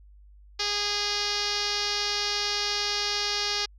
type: tone with low-pass filter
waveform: 5% pulse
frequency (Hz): 411.3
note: G#4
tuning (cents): -17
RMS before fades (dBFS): -28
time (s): 0.59-3.66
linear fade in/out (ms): 10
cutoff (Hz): 5200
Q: 3.7
effects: added 50 Hz sine -49 dBFS peak until 3.78 s